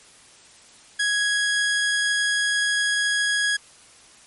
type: tone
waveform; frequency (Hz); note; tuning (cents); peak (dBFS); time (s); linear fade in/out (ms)
sawtooth; 1661.2; G#6; 0; -16; 0.99-3.57; 10
effects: white hiss -50 dBFS RMS until 4.26 s + MP3 48 kbps